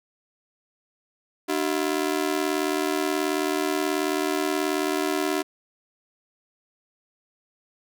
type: ring-modulated tone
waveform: sawtooth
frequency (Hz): 338.5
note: E4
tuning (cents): +46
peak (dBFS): -16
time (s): 1.48-5.43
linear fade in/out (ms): 20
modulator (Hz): 39.3
effects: none